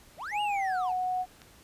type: linear two-way sweep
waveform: triangle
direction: up then down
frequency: 466.2 to 2914 to 699 Hz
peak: -33 dBFS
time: 0.17-0.95 s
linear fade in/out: 50 ms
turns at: 0.41 s
type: tone with pitch glide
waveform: sine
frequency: 830.6 to 735.7 Hz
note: G#5 to F#5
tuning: 0 to -10 cents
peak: -27 dBFS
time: 0.31-1.26 s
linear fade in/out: 50 ms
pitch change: -210 cents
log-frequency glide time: 0.46-0.76 s
type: click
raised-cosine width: 0.2 ms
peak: -31 dBFS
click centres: 1.418 s
effects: pink hiss -56 dBFS RMS until 1.63 s + resampled to 32000 Hz